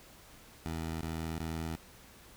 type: tone bursts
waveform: 15% pulse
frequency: 81 Hz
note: E2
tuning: 30 cents flat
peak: -29 dBFS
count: 3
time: 0.66-1.754 s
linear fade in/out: 0 ms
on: 350 ms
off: 22 ms
effects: pink hiss -56 dBFS RMS until 2.36 s